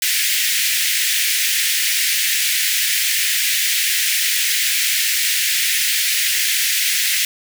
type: high-pass noise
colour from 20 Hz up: pink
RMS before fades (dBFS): -18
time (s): 0.02-7.25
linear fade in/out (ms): 2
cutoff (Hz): 1800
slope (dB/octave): 48
effects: none